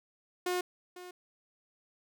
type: tone with echo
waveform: sawtooth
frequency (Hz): 360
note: F#4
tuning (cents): -47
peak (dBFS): -26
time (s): 0.46-0.61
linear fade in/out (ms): 5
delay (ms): 500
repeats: 1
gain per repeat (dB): -15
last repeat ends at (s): 1.11
effects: none